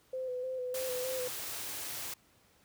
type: tone with vibrato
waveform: sine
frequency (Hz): 509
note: C5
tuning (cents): -48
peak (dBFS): -34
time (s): 0.13-1.28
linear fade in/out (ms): 5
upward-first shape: square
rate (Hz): 3.3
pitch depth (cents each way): 27
type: band-stop noise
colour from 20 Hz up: white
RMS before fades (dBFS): -40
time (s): 0.74-2.14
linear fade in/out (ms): 5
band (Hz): 170 to 250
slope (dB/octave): 96
effects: pink hiss -66 dBFS RMS until 2.64 s + high-pass 60 Hz 12 dB/octave